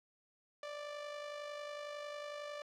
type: tone with amplitude modulation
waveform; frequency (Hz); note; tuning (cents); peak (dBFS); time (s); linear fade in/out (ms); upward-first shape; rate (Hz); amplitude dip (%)
sawtooth; 587.3; D5; 0; -37; 0.63-2.62; 2; sine; 51; 45
effects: low-pass 5000 Hz 12 dB/octave + 13-bit